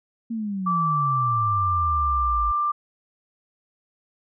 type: exponential sweep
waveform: sine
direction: down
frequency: 233.1 to 52.7 Hz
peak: -25 dBFS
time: 0.3-2.52 s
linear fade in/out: 10 ms
type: tone with pitch glide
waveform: sine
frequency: 1162 to 1185 Hz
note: D6 to D6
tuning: -19 to +15 cents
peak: -20 dBFS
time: 0.66-2.72 s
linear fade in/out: 10 ms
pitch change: +34 cents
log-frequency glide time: 0.8-1.7 s
effects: none